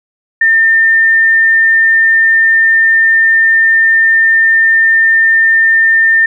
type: tone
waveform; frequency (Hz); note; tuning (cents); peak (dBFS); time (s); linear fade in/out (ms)
sine; 1805; A6; +44; -5; 0.41-6.26; 5
effects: none